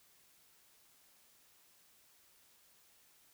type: silence
effects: white hiss -67 dBFS RMS until 3.33 s